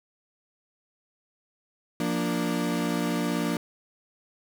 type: chord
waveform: 35% pulse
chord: Bb major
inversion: second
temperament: equal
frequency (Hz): 174.61 / 233.1 / 293.7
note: F3 / Bb3 / D4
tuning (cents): 0 / 0 / 0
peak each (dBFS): -28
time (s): 2-3.57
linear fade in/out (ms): 2
effects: none